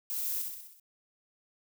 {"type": "noise with echo", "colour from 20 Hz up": "violet", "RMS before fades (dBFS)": -35, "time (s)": [0.1, 0.42], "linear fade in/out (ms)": 0, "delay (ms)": 63, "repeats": 6, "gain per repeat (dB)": -4, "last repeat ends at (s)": 0.798, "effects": []}